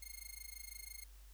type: tone with amplitude modulation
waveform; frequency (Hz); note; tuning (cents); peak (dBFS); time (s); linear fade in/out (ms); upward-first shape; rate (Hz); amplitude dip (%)
5% pulse; 2139; C7; +38; -35; 0.02-1.04; 5; sine; 26; 100
effects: added 50 Hz sine -55 dBFS peak until 1.33 s + white hiss -67 dBFS RMS until 1.33 s